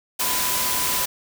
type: tone in noise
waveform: sine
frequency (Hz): 1001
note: B5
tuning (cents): +23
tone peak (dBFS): -30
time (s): 0.2-1.05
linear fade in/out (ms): 10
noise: white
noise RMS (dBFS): -23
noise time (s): 0.19-1.06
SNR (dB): -10
effects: none